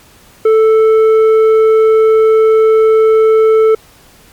sine tone with tanh clipping, 440 Hz, A4, in tune, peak -6 dBFS, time 0.45-3.75 s, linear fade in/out 5 ms, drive 7 dB, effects pink hiss -43 dBFS RMS until 4.32 s + MP3 96 kbps

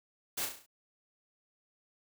white noise with echo, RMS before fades -35 dBFS, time 0.37-0.46 s, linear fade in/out 10 ms, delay 34 ms, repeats 6, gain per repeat -5 dB, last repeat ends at 0.664 s, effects none

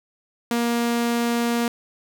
sawtooth tone, 235.9 Hz, A#3, 21 cents sharp, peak -16 dBFS, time 0.51-1.68 s, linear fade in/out 2 ms, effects none

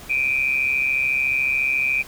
sine tone pair together, 2349 / 2483 Hz, D7 / D#7, 0 / -4 cents, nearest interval minor second, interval 96 cents, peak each -21 dBFS, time 0.09-2.03 s, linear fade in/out 20 ms, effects pink hiss -41 dBFS RMS until 2.07 s

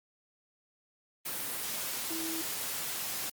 sine tone in noise, 325.6 Hz, E4, 21 cents flat, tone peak -37 dBFS, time 2.1-2.42 s, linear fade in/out 10 ms, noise white, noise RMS -36 dBFS, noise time 1.25-3.3 s, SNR -4 dB, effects high-pass 100 Hz 12 dB/octave + Opus 32 kbps

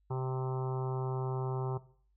harmonic tone, 130 Hz, C3, 11 cents flat, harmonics 1 / 3 / 4 / 5 / 6 / 7 / 8 / 9 / 10, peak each -33 / -39 / -51 / -51 / -45 / -44 / -49 / -52 / -53 dBFS, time 0.1-1.78 s, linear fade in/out 10 ms, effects noise-tail reverb RT60 0.5 s tail -17 dB re dry + added 50 Hz sine -68 dBFS peak until 2.16 s

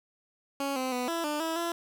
15% pulse tone with pitch steps, 277.5 / 258.4 / 248.6 / 334.3 / 298.1 / 325.2 / 339.2 Hz, C#4 / C4 / B3 / E4 / D4 / E4 / E4, +2 / -21 / +12 / +24 / +26 / -23 / +50 cents, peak -23 dBFS, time 0.6-1.72 s, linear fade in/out 2 ms, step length 160 ms, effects none

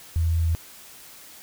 sine tone, 82.41 Hz, E2, in tune, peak -19 dBFS, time 0.16-0.55 s, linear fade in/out 0 ms, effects white hiss -46 dBFS RMS until 1.42 s

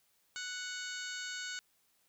harmonic tone, 740 Hz, F#5, in tune, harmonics 2 / 3 / 4 / 5 / 6 / 7 / 8 / 9 / 10, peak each -42 / -50 / -48 / -49 / -47 / -58 / -55 / -49 / -50 dBFS, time 0.36-1.59 s, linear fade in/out 0 ms, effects white hiss -73 dBFS RMS until 2.08 s

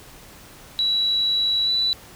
sine tone with pitch glide, 3917 to 3963 Hz, B7 to B7, -15 to +5 cents, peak -18 dBFS, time 0.79-1.93 s, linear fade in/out 0 ms, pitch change +20 cents, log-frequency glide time 1.64-1.7 s, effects pink hiss -45 dBFS RMS until 2.15 s

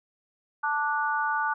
sine chord, D major, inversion second, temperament just, 881 / 1174.7 / 1468.3 Hz, A5 / D6 / F#6, +2 / 0 / -14 cents, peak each -28 / -30 / -28 dBFS, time 0.63-1.54 s, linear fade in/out 10 ms, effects none

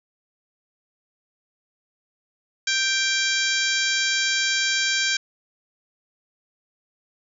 harmonic tone with a mistuned harmonic, 784 Hz, G5, in tune, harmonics 2 / 3 / 4 / 5 / 6 / 7 / 8 / 9, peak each -25 / -27 / -28 / -29 / -30 / -30 / -31 / -32 dBFS, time 2.67-5.17 s, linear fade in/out 5 ms, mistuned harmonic 4, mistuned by +38 cents, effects none

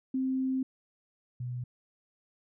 sine tone pair in turn, 261.9 / 123.6 Hz, C4 / B2, +2 / +2 cents, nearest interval octave + minor second, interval 1300 cents, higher first, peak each -27 / -33 dBFS, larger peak first, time 0.14-0.63 / 1.4-1.64 s, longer first, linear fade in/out 5 ms, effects none

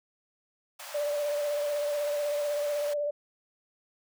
pink high-pass noise, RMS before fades -43 dBFS, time 0.79-2.94 s, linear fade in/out 10 ms, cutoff 560 Hz, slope 96 dB/octave
sine tone with vibrato, 585 Hz, D5, 7 cents flat, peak -27 dBFS, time 0.94-3.11 s, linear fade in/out 10 ms, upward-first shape sine, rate 16 Hz, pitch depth 26 cents each way
effects none

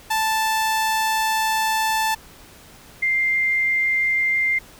sawtooth / sine tone pair in turn, 880 / 2098 Hz, A5 / C7, 0 / +4 cents, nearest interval octave + minor third, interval 1504 cents, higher second, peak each -15 / -17 dBFS, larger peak first, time 0.1-2.15 / 3.02-4.59 s, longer first, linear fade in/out 10 ms, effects pink hiss -46 dBFS RMS until 4.79 s

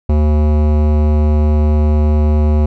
sine tone with hard clipping, 75.4 Hz, D2, 46 cents sharp, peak -11 dBFS, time 0.09-2.66 s, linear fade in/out 5 ms, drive 17 dB, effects none

